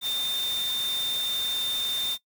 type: tone in noise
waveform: sine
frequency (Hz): 3611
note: A7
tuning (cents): +44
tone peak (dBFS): -26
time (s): 0.01-2.18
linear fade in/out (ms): 50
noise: white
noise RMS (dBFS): -36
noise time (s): 0.01-2.18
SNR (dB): +7
effects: noise-tail reverb RT60 0.1 s tail -19 dB re dry